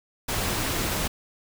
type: noise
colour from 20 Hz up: pink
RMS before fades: -27 dBFS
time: 0.28-1.08 s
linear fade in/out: 10 ms
effects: none